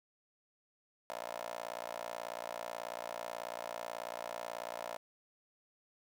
15% pulse tone with high-pass filter, 58.27 Hz, A#1, in tune, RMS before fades -43 dBFS, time 1.1-4.97 s, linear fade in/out 0 ms, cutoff 700 Hz, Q 3.8, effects 10-bit

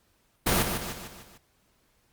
pink noise with echo, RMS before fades -23 dBFS, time 0.46-0.63 s, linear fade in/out 10 ms, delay 150 ms, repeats 5, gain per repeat -6 dB, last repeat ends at 1.38 s, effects pink hiss -68 dBFS RMS until 2.12 s + Opus 48 kbps

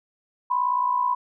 sine tone pair together, 987.8 / 1046.5 Hz, B5 / C6, 0 / 0 cents, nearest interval minor second, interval 100 cents, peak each -21 / -26 dBFS, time 0.5-1.15 s, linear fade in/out 10 ms, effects none

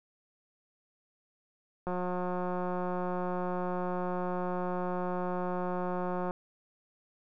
click train, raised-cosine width 1 ms, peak -21 dBFS, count 800, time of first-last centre 1.87-6.309 s, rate 180 Hz, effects none

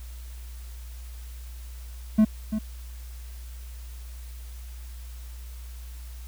triangle tone with echo, 216.1 Hz, A3, 31 cents flat, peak -12 dBFS, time 2.18-2.25 s, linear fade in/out 10 ms, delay 340 ms, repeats 1, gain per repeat -10 dB, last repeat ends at 2.59 s, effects added 60 Hz sine -37 dBFS peak until 6.27 s + white hiss -52 dBFS RMS until 6.27 s

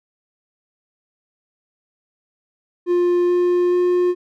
triangle tone with pitch steps, 352.6 / 354.8 / 357.1 Hz, F4 / F4 / F4, +17 / +27 / +39 cents, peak -12 dBFS, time 2.86-4.15 s, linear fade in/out 50 ms, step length 430 ms, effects none

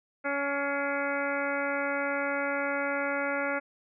harmonic tone with a mistuned harmonic, 281.1 Hz, C#4, 24 cents sharp, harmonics 1 / 2 / 3 / 4 / 5 / 6 / 7 / 8 / 9, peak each -36 / -32 / -38 / -40 / -33 / -38 / -38 / -40 / -47 dBFS, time 0.24-3.6 s, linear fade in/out 20 ms, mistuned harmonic 7, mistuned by +70 cents, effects none

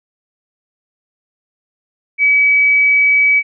sine tone, 2281 Hz, C#7, 49 cents sharp, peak -8 dBFS, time 2.18-3.43 s, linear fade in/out 50 ms, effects none

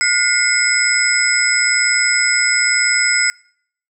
sine tone cluster, 1440 / 2024 / 2145 / 5110 / 7890 Hz, F#6 / B6 / C7 / D#8 / B8, -47 / +42 / +42 / +45 / -3 cents, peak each -19 dBFS, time 0.01-3.3 s, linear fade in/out 0 ms, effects noise-tail reverb RT60 0.6 s tail -25 dB re dry

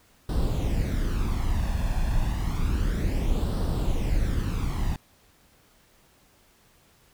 brown noise with flanger, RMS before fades -25 dBFS, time 0.29-4.96 s, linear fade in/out 2 ms, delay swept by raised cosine 0.22 to 1.18 ms, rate 0.3 Hz, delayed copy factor +0.6, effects pink hiss -60 dBFS RMS until 7.13 s

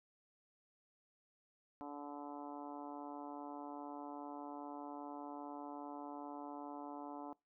harmonic tone, 144.9 Hz, D3, 23 cents flat, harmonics 2 / 3 / 4 / 5 / 6 / 7 / 8 / 9, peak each -48 / -57 / -55 / -52 / -52 / -55 / -65 / -62 dBFS, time 1.81-7.33 s, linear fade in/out 0 ms, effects noise-tail reverb RT60 0.2 s tail -23 dB re dry

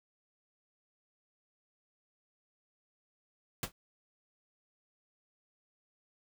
pink noise with exponential decay, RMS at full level -30 dBFS, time 3.63-3.72 s, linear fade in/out 2 ms, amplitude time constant 19 ms, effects none

